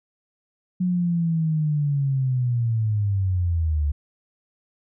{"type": "linear sweep", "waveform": "sine", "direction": "down", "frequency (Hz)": [183.1, 70.9], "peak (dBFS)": -19, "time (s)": [0.8, 3.92], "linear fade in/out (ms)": 10, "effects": []}